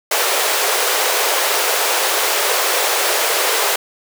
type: high-pass noise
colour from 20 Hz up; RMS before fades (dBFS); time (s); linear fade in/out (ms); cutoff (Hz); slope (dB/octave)
pink; -17; 0.11-3.76; 5; 400; 48
effects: none